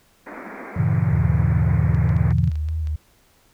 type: band-pass noise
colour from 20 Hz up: pink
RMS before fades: -36 dBFS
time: 0.26-2.33 s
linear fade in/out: 10 ms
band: 190 to 2300 Hz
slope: 96 dB/octave
type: chord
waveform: sine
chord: G diminished seventh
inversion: none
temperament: equal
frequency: 98 / 116.54 / 138.59 / 164.81 Hz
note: G2 / Bb2 / Db3 / Fb3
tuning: 0 / 0 / 0 / 0 cents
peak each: -22 dBFS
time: 0.76-2.5 s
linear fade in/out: 10 ms
type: tone with vibrato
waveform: sine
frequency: 78 Hz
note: D#2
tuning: 5 cents sharp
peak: -21 dBFS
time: 1.11-2.96 s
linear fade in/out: 5 ms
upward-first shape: square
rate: 3.2 Hz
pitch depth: 35 cents each way
type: clicks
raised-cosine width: 0.2 ms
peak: -27 dBFS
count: 11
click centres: 1.947 / 2.092 / 2.166 / 2.307 / 2.384 / 2.441 / 2.476 / 2.517 / 2.556 / 2.687 / 2.872 s
effects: pink hiss -58 dBFS RMS until 3.53 s